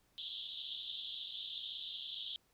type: band-pass noise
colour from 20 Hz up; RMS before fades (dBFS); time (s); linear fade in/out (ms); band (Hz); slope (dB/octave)
white; -45; 0.18-2.36; 0; 3100 to 3800; 96
effects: pink hiss -74 dBFS RMS until 2.53 s